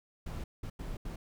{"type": "noise bursts at uneven times", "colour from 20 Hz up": "brown", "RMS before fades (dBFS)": -39, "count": 4, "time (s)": [[0.26, 0.44], [0.63, 0.7], [0.79, 0.97], [1.05, 1.16]], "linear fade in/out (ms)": 5, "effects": []}